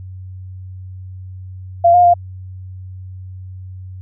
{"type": "tone with pitch steps", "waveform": "sine", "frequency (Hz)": [686, 710, 698], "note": ["F5", "F5", "F5"], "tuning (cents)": [-31, 28, -1], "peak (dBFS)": -6, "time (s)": [1.84, 2.14], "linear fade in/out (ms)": 10, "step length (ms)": 100, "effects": ["added 93 Hz sine -29 dBFS peak until 4.01 s"]}